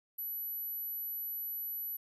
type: tone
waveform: sine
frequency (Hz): 11860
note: F#9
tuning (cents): +3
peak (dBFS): -34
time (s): 0.18-1.97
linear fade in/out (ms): 10
effects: tanh soft clip ceiling -35 dBFS + 12-bit